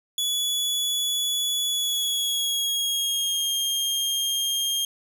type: tone with pitch glide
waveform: sawtooth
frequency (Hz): 3408 to 3217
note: G#7 to G7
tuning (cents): +44 to +44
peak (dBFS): -20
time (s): 0.18-4.85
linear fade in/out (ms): 2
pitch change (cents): -100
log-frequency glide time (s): 1.68-3.53
effects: none